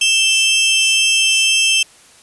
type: tone pair together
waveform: sawtooth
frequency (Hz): 2648 / 3149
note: E7 / G7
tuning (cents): +7 / +7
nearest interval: minor third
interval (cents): 300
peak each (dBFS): -11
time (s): 0.01-1.83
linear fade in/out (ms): 5
effects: white hiss -46 dBFS RMS until 2.22 s + resampled to 24000 Hz